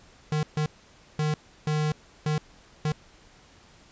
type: tone bursts at uneven times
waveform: square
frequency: 152.4 Hz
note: D#3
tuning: 36 cents flat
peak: -24 dBFS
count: 6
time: 0.32-0.43 / 0.57-0.66 / 1.19-1.34 / 1.67-1.92 / 2.26-2.38 / 2.85-2.92 s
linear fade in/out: 2 ms
effects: pink hiss -55 dBFS RMS until 3.91 s + resampled to 16000 Hz